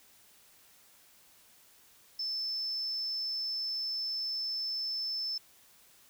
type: tone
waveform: sine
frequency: 5274 Hz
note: E8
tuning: in tune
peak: -32 dBFS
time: 2.19-5.38 s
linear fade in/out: 5 ms
effects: white hiss -61 dBFS RMS until 6.09 s